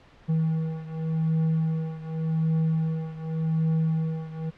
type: beating tone pair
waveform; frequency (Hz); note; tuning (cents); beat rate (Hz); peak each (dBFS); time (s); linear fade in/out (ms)
triangle; 160.1 / 160.97; D#3 / E3; +50 / -41; 0.87; -23 / -26; 0.28-4.51; 20
effects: pink hiss -54 dBFS RMS until 4.57 s + low-pass 3000 Hz 12 dB/octave